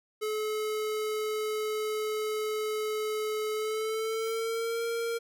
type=tone with pitch glide; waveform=square; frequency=429.6 to 463.1 Hz; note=A4 to A#4; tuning=-41 to -11 cents; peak=-30 dBFS; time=0.21-5.19 s; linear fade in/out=20 ms; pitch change=+130 cents; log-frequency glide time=3.53-4.84 s; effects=none